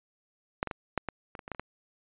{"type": "clicks", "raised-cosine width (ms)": 0.5, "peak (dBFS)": [-12, -19, -19, -12, -17, -26, -27, -26, -19, -29, -19], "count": 11, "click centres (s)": [0.629, 0.673, 0.712, 0.977, 1.087, 1.352, 1.392, 1.479, 1.517, 1.548, 1.596], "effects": ["resampled to 8000 Hz"]}